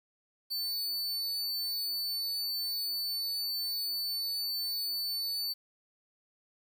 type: tone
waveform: 45% pulse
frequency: 4501 Hz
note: C#8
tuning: 26 cents sharp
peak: -31 dBFS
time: 0.5-5.54 s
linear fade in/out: 20 ms
effects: 10-bit